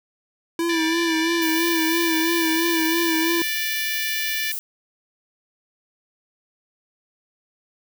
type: tone with vibrato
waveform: square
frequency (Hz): 329.6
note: E4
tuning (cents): 0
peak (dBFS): -21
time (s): 0.59-3.42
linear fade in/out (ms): 2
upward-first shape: sine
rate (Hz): 3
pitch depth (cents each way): 54
type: harmonic tone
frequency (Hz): 587.3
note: D5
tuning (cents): 0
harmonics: 3 / 4 / 5 / 6 / 7 / 8 / 9 / 10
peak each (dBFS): -28 / -29 / -34 / -33 / -36 / -39 / -38 / -38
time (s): 0.69-4.52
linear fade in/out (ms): 5
type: noise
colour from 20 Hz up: violet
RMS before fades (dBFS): -29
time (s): 1.42-4.59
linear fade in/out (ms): 0
effects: none